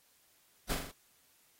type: noise with echo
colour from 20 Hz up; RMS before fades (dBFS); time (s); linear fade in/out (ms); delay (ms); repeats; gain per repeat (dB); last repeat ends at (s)
pink; -34; 0.69-0.75; 10; 42; 4; -4; 0.918
effects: white hiss -68 dBFS RMS until 1.59 s + AAC 48 kbps